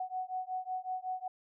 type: beating tone pair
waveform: sine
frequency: 740 / 745.4 Hz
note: F#5 / F#5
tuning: 0 / +13 cents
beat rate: 5.4 Hz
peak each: -38 / -38 dBFS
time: 0-1.28 s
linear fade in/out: 5 ms
effects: none